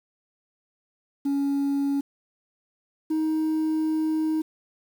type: tone pair in turn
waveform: sine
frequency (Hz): 280 / 314.3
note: C#4 / D#4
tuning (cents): +18 / +18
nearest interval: major second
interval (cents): 200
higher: second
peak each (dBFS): -19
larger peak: neither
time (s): 1.25-2.01 / 3.1-4.42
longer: second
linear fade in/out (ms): 10
effects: tanh soft clip ceiling -21 dBFS + 8-bit